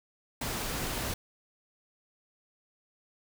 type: noise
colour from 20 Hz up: pink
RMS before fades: -34 dBFS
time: 0.41-1.14 s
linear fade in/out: 5 ms
effects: none